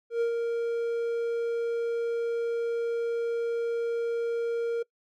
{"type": "tone with ADSR envelope", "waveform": "triangle", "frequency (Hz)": 466.2, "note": "A#4", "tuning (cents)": 0, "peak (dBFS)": -20, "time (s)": [0.1, 4.83], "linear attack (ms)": 110, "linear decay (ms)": 100, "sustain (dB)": -4, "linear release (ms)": 10, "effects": ["noise-tail reverb RT60 0.1 s tail -23 dB re dry"]}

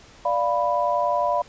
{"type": "chord", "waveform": "sine", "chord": "B diminished", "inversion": "first", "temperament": "equal", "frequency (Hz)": [587.3, 698.5, 987.8], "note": ["D5", "F5", "B5"], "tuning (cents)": [0, 0, 0], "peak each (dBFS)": [-24, -24, -23], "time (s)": [0.25, 1.42], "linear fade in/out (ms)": 5, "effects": ["pink hiss -49 dBFS RMS until 1.48 s", "resampled to 16000 Hz"]}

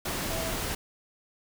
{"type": "tone in noise", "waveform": "sine", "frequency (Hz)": 654, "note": "E5", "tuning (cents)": -14, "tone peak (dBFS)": -35, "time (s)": [0.3, 0.51], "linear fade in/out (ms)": 5, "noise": "pink", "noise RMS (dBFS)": -32, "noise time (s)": [0.05, 0.75], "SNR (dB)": -6, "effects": []}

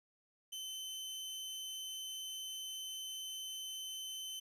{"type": "tone", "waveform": "sawtooth", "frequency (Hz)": 3061, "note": "G7", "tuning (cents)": -42, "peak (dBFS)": -39, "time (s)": [0.52, 4.4], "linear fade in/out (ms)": 10, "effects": ["resampled to 32000 Hz", "12-bit"]}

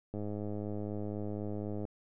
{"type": "click train", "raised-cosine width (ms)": 2, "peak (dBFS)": -26, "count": 179, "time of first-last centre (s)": [0.14, 1.852], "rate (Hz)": 104, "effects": []}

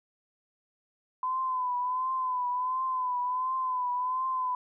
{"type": "tone with vibrato", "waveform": "sine", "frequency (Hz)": 1013, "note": "B5", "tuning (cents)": 44, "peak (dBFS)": -27, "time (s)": [1.23, 4.55], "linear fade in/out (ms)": 2, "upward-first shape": "triangle", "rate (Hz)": 1.4, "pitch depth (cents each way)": 60, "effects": []}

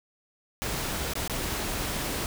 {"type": "noise with dropouts", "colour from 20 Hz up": "pink", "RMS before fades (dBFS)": -31, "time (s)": [0.62, 2.26], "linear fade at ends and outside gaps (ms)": 0, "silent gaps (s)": [[1.135, 1.154], [1.277, 1.297]], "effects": []}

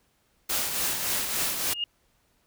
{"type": "noise with tremolo", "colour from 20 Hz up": "white", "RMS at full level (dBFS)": -26, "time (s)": [0.49, 1.74], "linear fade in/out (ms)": 10, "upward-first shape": "triangle", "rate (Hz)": 3.5, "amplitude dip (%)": 50}
{"type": "tone with exponential growth", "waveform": "sine", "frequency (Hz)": 2844, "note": "F7", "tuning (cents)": 31, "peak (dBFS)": -23, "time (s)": [1.57, 1.84], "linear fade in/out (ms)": 2, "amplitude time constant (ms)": 57}
{"effects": ["pink hiss -68 dBFS RMS until 2.46 s"]}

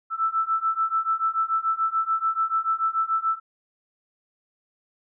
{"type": "beating tone pair", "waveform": "sine", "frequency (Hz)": [1318.5, 1325.4], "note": ["E6", "E6"], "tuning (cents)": [0, 9], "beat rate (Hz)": 6.9, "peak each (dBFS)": [-25, -24], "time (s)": [0.1, 3.4], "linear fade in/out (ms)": 50, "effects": []}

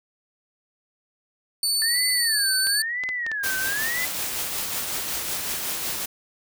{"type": "tone", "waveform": "25% pulse", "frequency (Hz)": 4493, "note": "C#8", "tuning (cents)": 23, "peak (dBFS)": -16, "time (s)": [1.63, 2.82], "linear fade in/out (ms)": 2}
{"type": "tone with vibrato", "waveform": "sine", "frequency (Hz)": 1760, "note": "A6", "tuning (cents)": 0, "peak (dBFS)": -25, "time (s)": [1.82, 4.05], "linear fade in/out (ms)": 0, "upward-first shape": "sine", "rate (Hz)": 1, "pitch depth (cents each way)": 240}
{"type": "clicks", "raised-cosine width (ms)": 0.2, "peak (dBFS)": -17, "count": 7, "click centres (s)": [2.67, 3.037, 3.09, 3.265, 3.316, 3.72, 5.089]}
{"type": "noise with tremolo", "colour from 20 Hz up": "white", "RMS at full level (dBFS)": -27, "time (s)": [3.43, 6.06], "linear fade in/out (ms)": 10, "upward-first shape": "triangle", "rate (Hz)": 5.4, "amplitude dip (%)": 35}
{"effects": []}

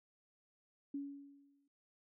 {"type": "tone with exponential decay", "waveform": "sine", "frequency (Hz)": 281.2, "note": "C#4", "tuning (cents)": 25, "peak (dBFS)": -37, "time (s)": [0.94, 1.68], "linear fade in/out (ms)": 5, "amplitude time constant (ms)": 160, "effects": []}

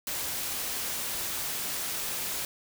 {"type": "noise", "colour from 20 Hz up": "white", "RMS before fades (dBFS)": -33, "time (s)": [0.07, 2.45], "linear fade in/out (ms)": 2, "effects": []}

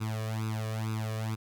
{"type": "tone with flanger", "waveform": "sawtooth", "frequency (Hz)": 110, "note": "A2", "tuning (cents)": 0, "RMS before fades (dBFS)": -33, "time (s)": [0, 1.36], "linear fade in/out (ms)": 20, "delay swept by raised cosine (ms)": [0.79, 1.75], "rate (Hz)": 2.2, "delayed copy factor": 0.95, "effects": []}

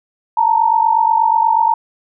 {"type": "tone pair together", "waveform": "sine", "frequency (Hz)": [884, 932.3], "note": ["A5", "A#5"], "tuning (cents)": [8, 0], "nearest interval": "minor second", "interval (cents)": 92, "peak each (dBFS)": -13, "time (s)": [0.37, 1.74], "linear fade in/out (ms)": 5, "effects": []}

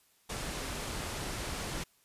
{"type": "low-pass noise", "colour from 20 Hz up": "pink", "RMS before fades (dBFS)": -38, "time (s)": [0.29, 1.84], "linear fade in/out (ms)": 10, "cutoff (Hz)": 11000, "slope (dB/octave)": 24, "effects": ["white hiss -68 dBFS RMS until 2.04 s", "resampled to 32000 Hz"]}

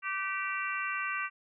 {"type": "harmonic tone with a mistuned harmonic", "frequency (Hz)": 390, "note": "G4", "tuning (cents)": -9, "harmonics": [3, 4, 5, 6, 7], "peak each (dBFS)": [-36, -37, -38, -39, -39], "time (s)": [0.02, 1.3], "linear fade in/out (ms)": 50, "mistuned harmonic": 4, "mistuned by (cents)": -29, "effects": []}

